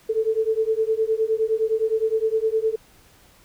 sine beating tone pair, 437.2 / 446.9 Hz, A4 / A4, -11 / +27 cents, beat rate 9.7 Hz, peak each -22 dBFS, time 0.09-2.76 s, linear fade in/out 10 ms, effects pink hiss -54 dBFS RMS until 3.44 s

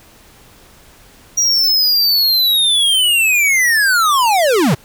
square linear sweep, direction down, 5770 to 110 Hz, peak -11 dBFS, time 1.37-4.75 s, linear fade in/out 10 ms, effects pink hiss -45 dBFS RMS until 4.84 s

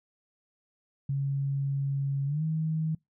sine tone with pitch glide, 138.59 to 158.28 Hz, C#3 to D#3, 0 to +30 cents, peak -26 dBFS, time 1.09-2.95 s, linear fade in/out 5 ms, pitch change +230 cents, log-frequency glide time 2.26-2.43 s, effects noise-tail reverb RT60 0.2 s tail -26 dB re dry

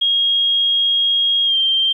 sine tone with pitch glide, 3268 to 3159 Hz, G#7 to G7, -29 to +13 cents, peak -13 dBFS, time 0.01-1.93 s, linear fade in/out 10 ms, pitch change -58 cents, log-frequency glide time 1.45-1.56 s, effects 9-bit

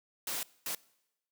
white noise bursts at uneven times, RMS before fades -36 dBFS, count 2, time 0.27-0.43 / 0.66-0.75 s, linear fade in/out 2 ms, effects noise-tail reverb RT60 0.9 s tail -23 dB re dry + high-pass 200 Hz 12 dB/octave

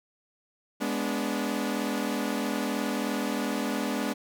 sawtooth chord, G# diminished, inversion none, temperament equal with one note detuned, 207.7 / 246.9 / 290.1 Hz, G#3 / B3 / D4, 0 / 0 / -21 cents, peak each -28 dBFS, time 0.8-4.14 s, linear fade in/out 20 ms, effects none

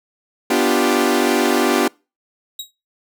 sawtooth chord, G dominant seventh, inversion first, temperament equal, 246.9 / 293.7 / 349.2 / 392 Hz, B3 / D4 / F4 / G4, 0 / 0 / 0 / 0 cents, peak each -16 dBFS, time 0.5-1.88 s, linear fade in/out 5 ms
sawtooth tone with exponential decay, 3816 Hz, A#7, 40 cents sharp, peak -20 dBFS, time 2.59-2.71 s, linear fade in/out 5 ms, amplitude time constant 26 ms
effects noise-tail reverb RT60 0.3 s tail -26 dB re dry

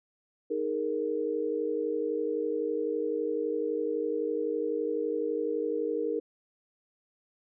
sine chord, D# suspended fourth, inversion none, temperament just, 311.1 / 414.8 / 466.7 Hz, D#4 / G#4 / A#4, 0 / -2 / +2 cents, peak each -34 / -33 / -30 dBFS, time 0.5-6.2 s, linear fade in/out 10 ms, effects none

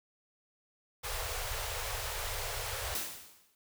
pink band-stop noise, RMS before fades -37 dBFS, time 1.03-2.96 s, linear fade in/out 20 ms, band 110 to 440 Hz, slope 48 dB/octave
white noise with exponential decay, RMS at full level -33 dBFS, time 2.95-3.55 s, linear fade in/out 1 ms, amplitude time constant 130 ms
effects none

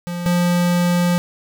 square tone pair in turn, 174.61 / 175.62 Hz, F3 / F3, 0 / +10 cents, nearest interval unison, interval 10 cents, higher second, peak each -24 / -15 dBFS, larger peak second, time 0.07-0.26 / 0.26-1.18 s, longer second, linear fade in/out 0 ms, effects none

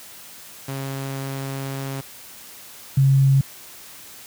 sawtooth / sine tone pair in turn, 135.9 / 135.9 Hz, C#3 / C#3, -34 / -34 cents, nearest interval unison, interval 0 cents, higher neither, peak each -23 / -12 dBFS, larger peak second, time 0.68-2.01 / 2.97-3.41 s, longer first, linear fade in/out 5 ms, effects white hiss -42 dBFS RMS until 4.26 s + high-pass 60 Hz 12 dB/octave

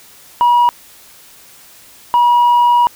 sine tone pair in turn, 963 / 963 Hz, B5 / B5, -44 / -44 cents, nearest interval unison, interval 0 cents, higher neither, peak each -5 dBFS, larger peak neither, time 0.41-0.69 / 2.14-2.87 s, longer second, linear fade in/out 0 ms, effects tanh soft clip ceiling -6 dBFS + white hiss -42 dBFS RMS until 2.95 s

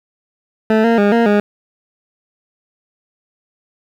20% pulse tone with pitch steps, 219 / 230.8 / 203.7 / 232.7 / 206.2 Hz, A3 / A#3 / G#3 / A#3 / G#3, -8 / -17 / -33 / -3 / -12 cents, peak -5 dBFS, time 0.7-1.4 s, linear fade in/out 2 ms, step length 140 ms, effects low-pass 2000 Hz 12 dB/octave + 7-bit

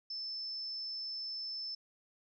sine tone, 5274 Hz, E8, in tune, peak -38 dBFS, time 0.1-1.75 s, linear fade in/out 5 ms, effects none

